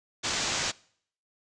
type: low-pass noise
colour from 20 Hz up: white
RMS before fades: -30 dBFS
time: 0.23-0.72 s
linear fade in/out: 20 ms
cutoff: 7200 Hz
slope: 48 dB/octave
effects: noise-tail reverb RT60 0.6 s tail -23 dB re dry + resampled to 22050 Hz